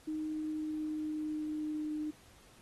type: tone with pitch glide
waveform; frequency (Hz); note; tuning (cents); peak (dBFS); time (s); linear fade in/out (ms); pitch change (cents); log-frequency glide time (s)
sine; 310 to 304.5; D#4 to D#4; -6 to -37; -34; 0.07-2.11; 10; -31; 0.21-1.95
effects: pink hiss -61 dBFS RMS until 2.61 s + AAC 32 kbps